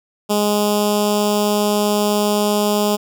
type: tone with notch filter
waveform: 10% pulse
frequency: 207.7 Hz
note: G#3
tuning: in tune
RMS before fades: -17 dBFS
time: 0.29-2.97 s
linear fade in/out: 20 ms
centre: 1700 Hz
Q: 0.64
effects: none